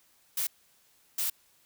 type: noise bursts at uneven times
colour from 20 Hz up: blue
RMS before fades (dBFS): -30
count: 2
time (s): 0.37-0.47 / 1.18-1.3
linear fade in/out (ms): 5
effects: white hiss -65 dBFS RMS until 1.65 s